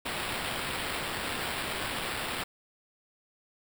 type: noise with sample-and-hold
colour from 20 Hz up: white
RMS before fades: -34 dBFS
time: 0.05-2.44 s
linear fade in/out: 10 ms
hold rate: 6300 Hz
effects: none